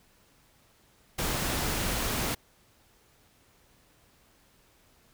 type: noise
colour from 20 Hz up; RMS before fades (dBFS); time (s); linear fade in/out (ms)
pink; -30; 1.18-2.35; 10
effects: pink hiss -63 dBFS RMS until 5.13 s